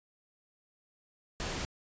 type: noise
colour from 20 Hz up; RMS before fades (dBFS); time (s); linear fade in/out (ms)
pink; -36; 1.4-1.65; 0
effects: resampled to 16000 Hz